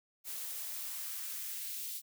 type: noise with high-pass filter sweep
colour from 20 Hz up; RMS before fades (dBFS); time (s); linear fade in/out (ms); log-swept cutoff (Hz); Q
blue; -41; 0.24-2.02; 50; 290 to 3500; 1.1
effects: none